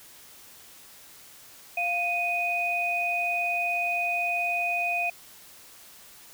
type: tone pair together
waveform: sine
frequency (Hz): 698.5 / 2489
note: F5 / D#7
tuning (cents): 0 / 0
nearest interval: octave + minor seventh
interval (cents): 2200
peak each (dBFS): -29 / -26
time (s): 1.77-5.1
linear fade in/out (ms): 5
effects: white hiss -50 dBFS RMS until 6.33 s